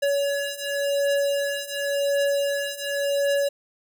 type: beating tone pair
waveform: square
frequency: 564 / 564.91 Hz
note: C#5 / C#5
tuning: +30 / +33 cents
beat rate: 0.91 Hz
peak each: -27 / -25 dBFS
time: 0.02-3.49 s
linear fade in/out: 10 ms
effects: none